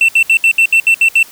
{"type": "tone bursts", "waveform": "triangle", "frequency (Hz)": 2688, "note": "E7", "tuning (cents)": 33, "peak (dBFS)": -4, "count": 9, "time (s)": [0.01, 1.229], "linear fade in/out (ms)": 2, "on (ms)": 75, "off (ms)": 68, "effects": ["white hiss -38 dBFS RMS until 1.31 s"]}